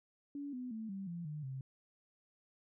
sine tone with pitch steps, 284.8 / 250.8 / 220.9 / 194.52 / 171.31 / 150.87 / 132.86 Hz, C#4 / B3 / A3 / G3 / F3 / D3 / C3, +47 / +27 / +7 / -13 / -33 / +47 / +27 cents, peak -40 dBFS, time 0.35-1.61 s, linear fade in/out 2 ms, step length 180 ms, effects none

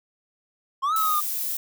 triangle exponential two-way sweep, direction up then down, 1046.5 to 1318.5 to 1199 Hz, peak -19 dBFS, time 0.82-1.21 s, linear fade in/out 20 ms, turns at 0.94 s
violet noise, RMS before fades -28 dBFS, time 0.96-1.57 s, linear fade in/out 2 ms
effects none

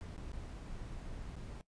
brown noise with dropouts, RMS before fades -45 dBFS, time 0.01-1.61 s, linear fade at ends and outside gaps 0 ms, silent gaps 0.165-0.179 / 0.317-0.331 / 1.356-1.364 s, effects noise-tail reverb RT60 0.1 s tail -18 dB re dry + resampled to 22050 Hz

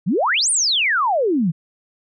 sine exponential two-way sweep, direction up then down, 150 to 9630 to 150 Hz, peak -15 dBFS, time 0.06-1.52 s, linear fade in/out 20 ms, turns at 0.5 s, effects none

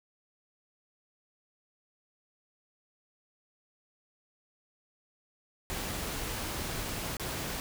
pink noise with dropouts, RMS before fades -36 dBFS, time 5.7-7.6 s, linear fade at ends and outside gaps 0 ms, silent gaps 7.168-7.197 s, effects none

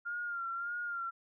sine tone with vibrato, 1396.9 Hz, F6, in tune, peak -35 dBFS, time 0.05-1.11 s, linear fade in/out 20 ms, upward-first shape sine, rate 1.7 Hz, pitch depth 47 cents each way, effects none

